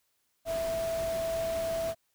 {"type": "tone in noise", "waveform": "sine", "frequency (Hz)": 659.3, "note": "E5", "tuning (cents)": 0, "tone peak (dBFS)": -29, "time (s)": [0.45, 1.95], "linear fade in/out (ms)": 50, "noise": "pink", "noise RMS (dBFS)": -41, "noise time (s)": [0.45, 1.95], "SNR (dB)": 9, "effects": ["white hiss -75 dBFS RMS until 2.14 s"]}